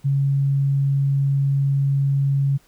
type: tone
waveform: sine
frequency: 138.59 Hz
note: C#3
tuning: in tune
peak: -16 dBFS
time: 0.04-2.58 s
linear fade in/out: 20 ms
effects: pink hiss -57 dBFS RMS until 2.67 s